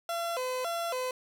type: tone with vibrato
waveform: 30% pulse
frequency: 588 Hz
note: D5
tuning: 2 cents sharp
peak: -28 dBFS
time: 0.09-1.11 s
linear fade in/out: 2 ms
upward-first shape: square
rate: 1.8 Hz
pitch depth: 250 cents each way
effects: none